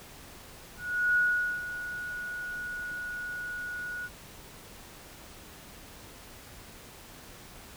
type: tone with ADSR envelope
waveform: sine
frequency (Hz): 1458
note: F#6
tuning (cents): -26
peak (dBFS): -21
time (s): 0.77-4.09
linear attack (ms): 390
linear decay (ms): 450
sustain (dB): -13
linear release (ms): 39
effects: pink hiss -49 dBFS RMS until 7.76 s